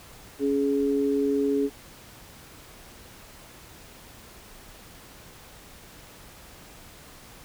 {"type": "tone pair together", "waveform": "sine", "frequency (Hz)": [279, 419.9], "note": ["C#4", "G#4"], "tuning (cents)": [11, 19], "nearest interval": "perfect fifth", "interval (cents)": 708, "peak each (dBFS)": -24, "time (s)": [0.39, 1.7], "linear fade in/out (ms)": 50, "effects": ["pink hiss -48 dBFS RMS until 7.44 s"]}